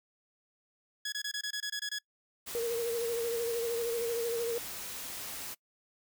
15% pulse tone bursts, 1680 Hz, G#6, 19 cents sharp, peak -27 dBFS, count 10, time 1.05-1.987 s, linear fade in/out 5 ms, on 73 ms, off 23 ms
white noise, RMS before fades -41 dBFS, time 2.46-5.55 s, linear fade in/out 20 ms
sine tone with vibrato, 466.2 Hz, A#4, in tune, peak -30 dBFS, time 2.55-4.58 s, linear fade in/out 0 ms, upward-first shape sine, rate 13 Hz, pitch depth 38 cents each way
effects noise-tail reverb RT60 0.1 s tail -24 dB re dry

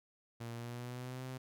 sawtooth tone with pitch glide, 117.1 to 129.18 Hz, A#2 to C3, +8 to -22 cents, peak -38 dBFS, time 0.4-1.38 s, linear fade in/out 10 ms, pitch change +170 cents, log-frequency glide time 0.53-1.23 s, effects none

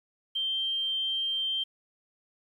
sine tone, 3151 Hz, G7, 8 cents sharp, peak -27 dBFS, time 0.35-1.64 s, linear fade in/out 10 ms, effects 10-bit

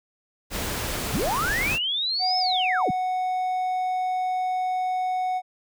pink noise, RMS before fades -29 dBFS, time 0.5-1.79 s, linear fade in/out 50 ms
sine linear two-way sweep, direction up then down, 82.41 to 5274 to 82.41 Hz, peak -23 dBFS, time 1.13-2.91 s, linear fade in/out 5 ms, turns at 2.38 s
triangle tone, 739 Hz, F#5, 2 cents flat, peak -21 dBFS, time 2.19-5.42 s, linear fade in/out 50 ms
effects none

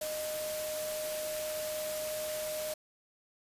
sine tone in noise, 616 Hz, D#5, 17 cents flat, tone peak -35 dBFS, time 0.01-2.74 s, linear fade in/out 5 ms, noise white, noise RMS -40 dBFS, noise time 0.01-2.74 s, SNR +2 dB, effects resampled to 32000 Hz

